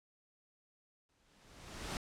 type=noise with exponential growth; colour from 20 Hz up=pink; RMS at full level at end=-38 dBFS; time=1.09-1.97 s; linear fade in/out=1 ms; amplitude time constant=190 ms; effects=low-pass 8000 Hz 12 dB/octave